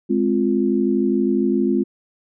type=chord; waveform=sine; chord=F minor; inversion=first; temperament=just; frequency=209.5 / 261.9 / 349.2 Hz; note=Ab3 / C4 / F4; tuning=+15 / +2 / 0 cents; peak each=-20 dBFS; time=0.09-1.84 s; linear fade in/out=20 ms; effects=none